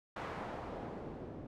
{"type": "noise with low-pass filter sweep", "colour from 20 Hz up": "white", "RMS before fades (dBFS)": -44, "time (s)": [0.16, 1.47], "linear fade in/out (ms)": 5, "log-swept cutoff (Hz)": [1200, 340], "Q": 0.93, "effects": []}